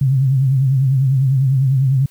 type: tone with vibrato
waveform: sine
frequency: 133.5 Hz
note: C3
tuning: 35 cents sharp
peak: -11 dBFS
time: 0.01-2.06 s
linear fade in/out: 5 ms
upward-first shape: triangle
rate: 10 Hz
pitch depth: 99 cents each way
effects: white hiss -52 dBFS RMS until 2.1 s